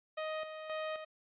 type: tone with tremolo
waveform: sawtooth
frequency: 625 Hz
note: D#5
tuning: 8 cents sharp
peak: -32 dBFS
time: 0.17-1.05 s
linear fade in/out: 10 ms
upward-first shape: square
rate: 1.9 Hz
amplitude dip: 55%
effects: resampled to 8000 Hz